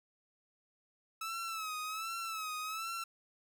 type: tone with vibrato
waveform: sawtooth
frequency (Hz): 1300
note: E6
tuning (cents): -24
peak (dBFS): -34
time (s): 1.21-3.04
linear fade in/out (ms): 5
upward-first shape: sine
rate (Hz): 1.3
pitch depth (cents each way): 74
effects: none